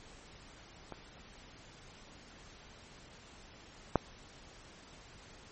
clicks, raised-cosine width 1 ms, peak -28 / -11 dBFS, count 2, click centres 0.923 / 3.957 s, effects pink hiss -55 dBFS RMS until 5.51 s + MP3 32 kbps

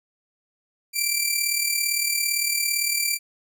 10% pulse tone with amplitude modulation, 2350 Hz, D7, 1 cent sharp, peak -10 dBFS, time 0.93-3.19 s, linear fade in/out 50 ms, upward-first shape sine, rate 37.7 Hz, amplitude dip 55%, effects none

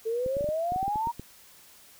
sine exponential sweep, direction up, 440 to 956 Hz, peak -26 dBFS, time 0.05-1.12 s, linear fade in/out 20 ms
clicks, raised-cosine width 3 ms, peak -25 dBFS, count 12, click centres 0.262 / 0.368 / 0.409 / 0.443 / 0.489 / 0.721 / 0.761 / 0.829 / 0.88 / 0.958 / 1.072 / 1.196 s
effects white hiss -54 dBFS RMS until 1.99 s

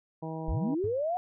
harmonic tone, 160.3 Hz, E3, 48 cents flat, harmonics 1 / 2 / 3 / 4 / 5 / 6, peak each -37 / -40 / -42 / -43 / -44 / -45 dBFS, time 0.22-0.75 s, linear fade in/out 10 ms
sine linear sweep, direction up, 34.12 to 740 Hz, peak -27 dBFS, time 0.48-1.17 s, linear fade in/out 0 ms
triangle tone with exponential decay, 102 Hz, G#2, 31 cents flat, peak -29 dBFS, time 0.84-1.05 s, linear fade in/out 0 ms, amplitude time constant 45 ms
effects none

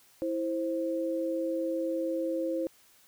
sine tone pair together, 328.6 / 526 Hz, E4 / C5, -5 / +9 cents, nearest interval minor sixth, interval 814 cents, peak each -31 / -31 dBFS, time 0.22-2.67 s, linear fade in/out 0 ms, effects white hiss -61 dBFS RMS until 3.07 s

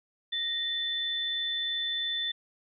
sine tone pair together, 1863 / 3517 Hz, A#6 / A7, -2 / -1 cents, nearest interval major seventh, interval 1101 cents, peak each -37 / -29 dBFS, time 0.32-2.32 s, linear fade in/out 10 ms, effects none

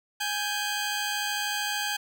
15% pulse tone pair together, 830.6 / 1568 Hz, G#5 / G6, 0 / 0 cents, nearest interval major seventh, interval 1100 cents, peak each -24 dBFS, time 0.2-1.97 s, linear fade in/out 10 ms, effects none

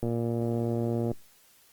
click train, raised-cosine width 2 ms, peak -17 dBFS, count 128, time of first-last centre 0.03-1.115 s, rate 117 Hz, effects white hiss -60 dBFS RMS until 1.72 s + Opus 24 kbps

